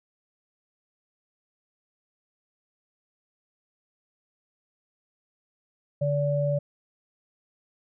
sine tone pair together, 144.6 / 577 Hz, D3 / D5, -27 / -31 cents, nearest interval 2 octaves, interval 2396 cents, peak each -25 dBFS, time 6.01-6.59 s, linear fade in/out 10 ms, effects none

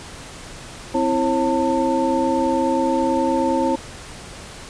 sine tone cluster, 260.2 / 329.6 / 541 / 896 Hz, C4 / E4 / C#5 / A5, -9 / 0 / -42 / +31 cents, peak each -22 dBFS, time 0.94-3.76 s, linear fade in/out 10 ms, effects pink hiss -37 dBFS RMS until 4.69 s + resampled to 22050 Hz

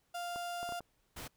35% pulse tone, 698.5 Hz, F5, in tune, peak -36 dBFS, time 0.14-0.8 s, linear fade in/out 10 ms
clicks, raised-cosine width 1 ms, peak -32 dBFS, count 5, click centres 0.36 / 0.63 / 0.691 / 0.723 / 0.806 s
pink noise, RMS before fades -45 dBFS, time 1.16-1.28 s, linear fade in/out 10 ms
effects pink hiss -75 dBFS RMS until 1.36 s

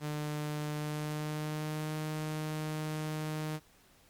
sawtooth tone with pitch glide, 150 to 154.48 Hz, D3 to D#3, +37 to -12 cents, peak -30 dBFS, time 0-3.6 s, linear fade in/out 50 ms, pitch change +51 cents, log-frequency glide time 0.7-1.95 s, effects pink hiss -63 dBFS RMS until 4.09 s + MP3 96 kbps

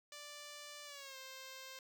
5% pulse tone with pitch glide, 587.3 to 526.3 Hz, D5 to C5, 0 to +10 cents, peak -38 dBFS, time 0.12-1.79 s, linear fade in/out 2 ms, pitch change -190 cents, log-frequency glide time 0.85-1.17 s, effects none

